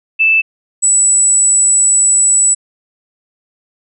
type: tone pair in turn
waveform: sine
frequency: 2637 / 7902 Hz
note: E7 / B8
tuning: 0 / 0 cents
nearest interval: octave + perfect fifth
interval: 1900 cents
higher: second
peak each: -7 dBFS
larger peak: neither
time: 0.19-0.42 / 0.82-2.55 s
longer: second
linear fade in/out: 20 ms
effects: none